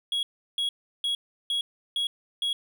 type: tone bursts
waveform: triangle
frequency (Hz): 3323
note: G#7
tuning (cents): 0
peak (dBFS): -23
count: 6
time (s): 0.12-2.53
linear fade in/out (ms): 2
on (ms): 110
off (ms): 350
effects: none